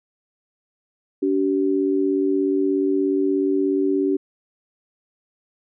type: tone pair together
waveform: sine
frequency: 286.3 / 383.1 Hz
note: D4 / G4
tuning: -44 / -40 cents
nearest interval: perfect fourth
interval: 504 cents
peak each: -20 dBFS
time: 1.22-4.17 s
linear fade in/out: 10 ms
effects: none